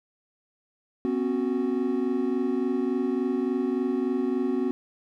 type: chord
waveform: triangle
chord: B suspended second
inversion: none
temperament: equal with one note detuned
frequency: 246.9 / 270.4 / 370 Hz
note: B3 / C#4 / F#4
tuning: 0 / -43 / 0 cents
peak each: -26 / -26 / -26 dBFS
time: 1.05-4.71 s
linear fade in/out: 0 ms
effects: none